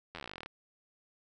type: slowing click train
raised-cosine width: 0.3 ms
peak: -26 dBFS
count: 18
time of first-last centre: 0.15-0.46 s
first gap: 11 ms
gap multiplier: 1.06
effects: none